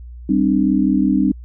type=chord; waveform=sine; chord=G suspended fourth; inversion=none; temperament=equal with one note detuned; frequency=196 / 261.6 / 300.9 Hz; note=G3 / C4 / D4; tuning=0 / 0 / +42 cents; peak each=-17 dBFS; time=0.29-1.32 s; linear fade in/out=5 ms; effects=added 60 Hz sine -32 dBFS peak until 1.44 s